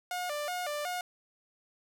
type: tone with vibrato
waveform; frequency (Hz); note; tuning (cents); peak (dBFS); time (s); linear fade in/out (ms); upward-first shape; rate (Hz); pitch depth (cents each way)
sawtooth; 652; E5; -19; -29; 0.11-1.01; 2; square; 2.7; 170
effects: none